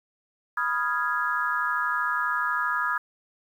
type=chord; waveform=sine; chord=F half-diminished seventh; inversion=second; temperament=equal; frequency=987.8 / 1244.5 / 1396.9 / 1661.2 Hz; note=Cb6 / Eb6 / F6 / Ab6; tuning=0 / 0 / 0 / 0 cents; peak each=-31 / -28 / -30 / -28 dBFS; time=0.57-2.98 s; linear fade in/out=5 ms; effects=9-bit